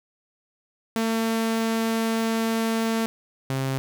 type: tone pair in turn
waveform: sawtooth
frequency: 225.4 / 133.66 Hz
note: A3 / C3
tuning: +42 / +37 cents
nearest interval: major sixth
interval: 905 cents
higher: first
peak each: -18 / -20 dBFS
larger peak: first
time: 0.96-3.06 / 3.5-3.78 s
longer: first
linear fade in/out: 0 ms
effects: none